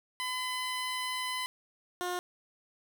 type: tone pair in turn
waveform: 15% pulse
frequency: 1012 / 357.8 Hz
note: B5 / F4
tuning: +42 / +42 cents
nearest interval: octave + tritone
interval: 1800 cents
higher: first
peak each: -26 dBFS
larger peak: neither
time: 0.2-1.46 / 2.01-2.19 s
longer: first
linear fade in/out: 0 ms
effects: none